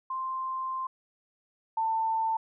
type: tone pair in turn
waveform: sine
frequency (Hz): 1046.5 / 893.1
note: C6 / A5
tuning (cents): 0 / +26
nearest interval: minor third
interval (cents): 274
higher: first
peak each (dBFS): -30 / -25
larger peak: second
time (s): 0.1-0.87 / 1.77-2.37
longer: first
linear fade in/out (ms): 5
effects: none